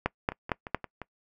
two click trains, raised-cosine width 0.5 ms, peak -10 / -22 dBFS, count 4 / 5, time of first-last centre 0.06-0.746 / 0.32-1.017 s, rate 4.37 / 5.74 Hz, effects noise-tail reverb RT60 0.1 s tail -23 dB re dry

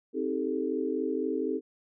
sine chord, A half-diminished seventh, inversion first, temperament just, 264 / 316.8 / 396 / 440 Hz, C4 / Eb4 / G4 / A4, +16 / +31 / +18 / 0 cents, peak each -33 dBFS, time 0.13-1.61 s, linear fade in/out 50 ms, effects none

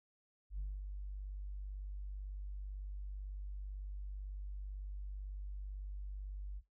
sine tone with ADSR envelope, 49 Hz, G1, in tune, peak -35 dBFS, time 0.5-6.62 s, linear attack 89 ms, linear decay 220 ms, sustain -5 dB, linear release 46 ms, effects noise-tail reverb RT60 0.2 s tail -21 dB re dry + tanh soft clip ceiling -35 dBFS

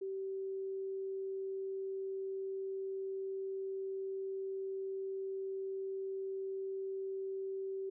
sine tone, 385.8 Hz, G4, 28 cents flat, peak -37 dBFS, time 0.01-7.9 s, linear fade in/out 10 ms, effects none

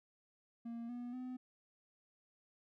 triangle tone with pitch steps, 233 / 242.9 / 253.2 Hz, A#3 / B3 / B3, -1 / -29 / +43 cents, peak -40 dBFS, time 0.65-1.37 s, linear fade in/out 10 ms, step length 240 ms, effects none

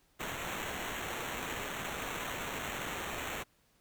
white noise with sample-and-hold, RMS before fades -39 dBFS, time 0.19-3.44 s, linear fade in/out 20 ms, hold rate 4900 Hz, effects pink hiss -70 dBFS RMS until 3.8 s

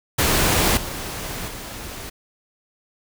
pink noise with level steps, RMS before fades -18 / -30 / -34 dBFS, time 0.18-2.1 s, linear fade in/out 10 ms, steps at 0.77 / 1.48 s, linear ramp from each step 2 ms, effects none

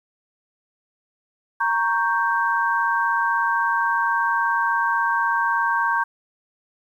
sine chord, G diminished, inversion first, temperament equal, 932.3 / 1108.7 / 1568 Hz, Bb5 / Db6 / G6, 0 / 0 / 0 cents, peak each -22 / -24 / -22 dBFS, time 1.6-6.04 s, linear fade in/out 10 ms, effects 9-bit

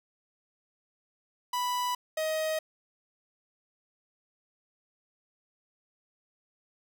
45% pulse tone pair in turn, 987.8 / 629.4 Hz, B5 / D#5, 0 / +20 cents, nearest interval minor sixth, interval 780 cents, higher first, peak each -28 dBFS, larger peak neither, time 1.53-1.95 / 2.17-2.59 s, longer neither, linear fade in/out 5 ms, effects none

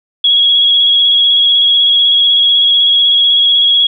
sine tone with vibrato, 3322 Hz, G#7, in tune, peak -6 dBFS, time 0.24-3.87 s, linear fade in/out 5 ms, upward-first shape square, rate 16 Hz, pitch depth 17 cents each way, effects none

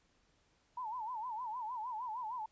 sine tone with vibrato, 932.3 Hz, A#5, in tune, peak -38 dBFS, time 0.77-2.46 s, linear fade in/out 5 ms, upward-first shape sine, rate 6.5 Hz, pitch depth 160 cents each way, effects pink hiss -73 dBFS RMS until 2.51 s + resampled to 16000 Hz

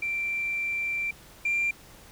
sine tone pair in turn, 2352 / 2375 Hz, D7 / D7, +2 / +19 cents, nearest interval unison, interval 17 cents, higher second, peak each -26 / -22 dBFS, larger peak second, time 0.02-1.11 / 1.45-1.71 s, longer first, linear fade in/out 5 ms, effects tanh soft clip ceiling -20 dBFS + pink hiss -51 dBFS RMS until 2.11 s

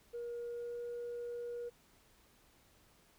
sine tone with pitch glide, 474.9 to 478.2 Hz, A#4 to A#4, +32 to +44 cents, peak -38 dBFS, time 0.13-1.7 s, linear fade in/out 20 ms, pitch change +12 cents, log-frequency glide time 0.47-0.82 s, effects tanh soft clip ceiling -37 dBFS + pink hiss -67 dBFS RMS until 3.18 s

